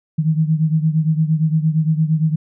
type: beating tone pair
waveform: sine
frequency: 155.56 / 164.26 Hz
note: D#3 / E3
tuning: 0 / -6 cents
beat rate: 8.7 Hz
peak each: -15 / -19 dBFS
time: 0.18-2.36 s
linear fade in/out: 10 ms
effects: none